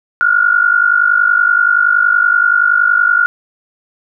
sine tone pair together, 1400 / 1450.6 Hz, F6 / F#6, +4 / -35 cents, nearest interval minor second, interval 61 cents, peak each -11 dBFS, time 0.21-3.26 s, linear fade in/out 0 ms, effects none

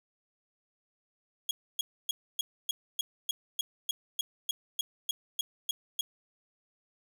sawtooth tone bursts, 3300 Hz, G#7, 12 cents flat, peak -25 dBFS, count 16, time 1.49-6.01 s, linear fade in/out 2 ms, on 20 ms, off 280 ms, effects none

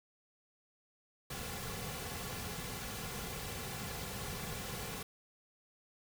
pink noise with comb filter, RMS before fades -42 dBFS, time 1.3-5.03 s, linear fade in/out 5 ms, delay 3.2 ms, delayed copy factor -0.6, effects none

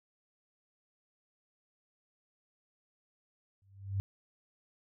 sine tone with exponential growth, 98 Hz, G2, in tune, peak -27 dBFS, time 3.62-4 s, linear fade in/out 0 ms, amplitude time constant 82 ms, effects none

